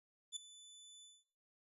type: tone with ADSR envelope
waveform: 25% pulse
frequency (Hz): 3495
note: A7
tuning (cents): -12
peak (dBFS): -35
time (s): 0.32-1.24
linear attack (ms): 43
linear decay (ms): 5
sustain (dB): -18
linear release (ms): 210
effects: noise-tail reverb RT60 0.8 s tail -25 dB re dry + resampled to 32000 Hz